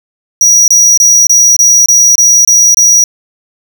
square tone bursts, 5790 Hz, F#8, 38 cents flat, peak -3 dBFS, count 9, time 0.41-3.04 s, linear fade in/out 2 ms, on 270 ms, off 25 ms, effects 7-bit

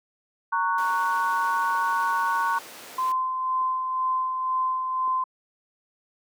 sine chord, F# major, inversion first, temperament just, 925 / 1110 / 1480 Hz, A#5 / C#6 / F#6, -14 / +2 / 0 cents, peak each -25 / -25 / -28 dBFS, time 0.52-2.59 s, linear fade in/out 10 ms
pink noise, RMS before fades -41 dBFS, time 0.78-3.12 s, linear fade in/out 2 ms
clicks, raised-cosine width 2 ms, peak -29 / -36 / -31 dBFS, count 3, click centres 2.838 / 3.614 / 5.077 s
sine tone with tremolo, 1034 Hz, C6, 21 cents flat, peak -21 dBFS, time 2.98-5.24 s, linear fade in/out 5 ms, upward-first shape sine, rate 2 Hz, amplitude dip 40%
effects high-pass 400 Hz 12 dB/octave

